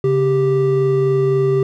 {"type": "tone pair together", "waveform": "triangle", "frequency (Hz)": [138.59, 392], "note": ["C#3", "G4"], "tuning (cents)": [0, 0], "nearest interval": "octave + tritone", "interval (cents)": 1800, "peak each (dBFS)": [-16, -12], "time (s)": [0.04, 1.63], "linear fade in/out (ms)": 2, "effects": []}